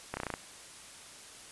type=slowing click train; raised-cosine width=0.5 ms; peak=-19 dBFS; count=7; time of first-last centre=0.14-0.339 s; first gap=30 ms; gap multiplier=1.04; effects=white hiss -50 dBFS RMS until 1.51 s + resampled to 24000 Hz